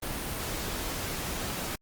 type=noise; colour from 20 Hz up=pink; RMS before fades=-34 dBFS; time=0.02-1.76 s; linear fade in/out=10 ms; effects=Opus 32 kbps